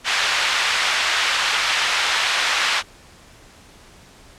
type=band-pass noise; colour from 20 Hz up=white; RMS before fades=-20 dBFS; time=0.04-2.83 s; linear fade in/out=50 ms; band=1000 to 3200 Hz; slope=12 dB/octave; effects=pink hiss -47 dBFS RMS until 4.38 s + low-pass 9000 Hz 12 dB/octave